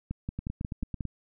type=two click trains; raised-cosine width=5 ms; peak=-21 / -20 dBFS; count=7 / 6; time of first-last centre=0.39-1.053 / 0.11-1.008 s; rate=9.05 / 5.57 Hz; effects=none